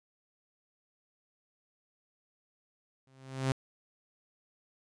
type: tone with exponential growth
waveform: sawtooth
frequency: 132.6 Hz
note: C3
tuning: 23 cents sharp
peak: -21 dBFS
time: 3.07-3.52 s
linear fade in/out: 2 ms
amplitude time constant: 96 ms
effects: resampled to 22050 Hz